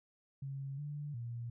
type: tone with pitch steps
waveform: sine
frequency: 137 / 146.6 / 118.3 Hz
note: C#3 / D3 / A#2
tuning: -20 / -3 / +26 cents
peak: -39 dBFS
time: 0.42-1.5 s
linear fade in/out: 5 ms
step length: 360 ms
effects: none